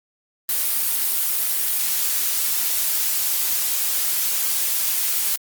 blue noise, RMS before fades -21 dBFS, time 0.49-5.36 s, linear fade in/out 2 ms, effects Opus 32 kbps

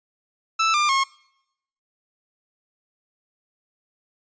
sawtooth tone with pitch steps, 1318.5 / 1195.2 / 1083.4 Hz, E6 / D6 / C#6, 0 / +30 / -40 cents, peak -14 dBFS, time 0.59-1.04 s, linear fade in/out 10 ms, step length 150 ms, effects noise-tail reverb RT60 0.8 s tail -23 dB re dry + resampled to 16000 Hz

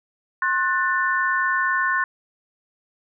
sine chord, F# diminished, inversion second, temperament just, 1065.6 / 1480 / 1776 Hz, C6 / F#6 / A6, +31 / 0 / +16 cents, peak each -23 dBFS, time 0.42-2.04 s, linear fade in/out 2 ms, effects none

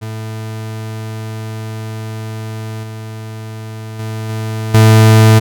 40% pulse tone with level steps, 110 Hz, A2, in tune, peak -21 / -24 / -19 / -17 / -3 dBFS, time 0.01-5.4 s, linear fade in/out 20 ms, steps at 2.83 / 3.99 / 4.29 / 4.74 s, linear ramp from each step 5 ms, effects none

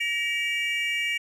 triangle tone cluster, 1894 / 2305 / 2822 Hz, A#6 / D7 / F7, +27 / -33 / +17 cents, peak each -30 / -25 / -29 dBFS, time 0-1.18 s, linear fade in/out 10 ms, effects none

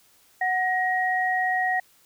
sine tone pair together, 740 / 1888.5 Hz, F#5 / A#6, 0 / +22 cents, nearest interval octave + major third, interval 1622 cents, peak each -24 dBFS, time 0.41-1.8 s, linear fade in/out 5 ms, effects white hiss -59 dBFS RMS until 2.05 s

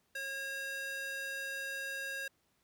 square tone with high-pass filter, 543 Hz, C#5, 36 cents flat, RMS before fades -40 dBFS, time 0.15-2.28 s, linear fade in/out 5 ms, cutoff 1300 Hz, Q 2.4, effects pink hiss -75 dBFS RMS until 2.63 s + high-pass 60 Hz 12 dB/octave

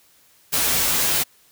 white noise with comb filter, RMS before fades -20 dBFS, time 0.52-1.24 s, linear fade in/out 20 ms, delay 10 ms, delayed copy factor -0.7, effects white hiss -56 dBFS RMS until 1.51 s

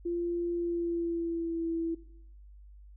sine tone with pitch glide, 344.8 to 330.9 Hz, F4 to E4, -22 to +7 cents, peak -29 dBFS, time 0.05-1.95 s, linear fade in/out 10 ms, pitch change -71 cents, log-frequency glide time 0.54-1.67 s, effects noise-tail reverb RT60 0.7 s tail -17 dB re dry + added 50 Hz sine -49 dBFS peak until 2.96 s

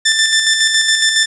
15% pulse tone with tremolo, 1774 Hz, A6, 14 cents sharp, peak -3 dBFS, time 0.05-1.26 s, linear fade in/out 10 ms, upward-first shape square, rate 7.2 Hz, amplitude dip 40%, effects resampled to 24000 Hz + 7-bit

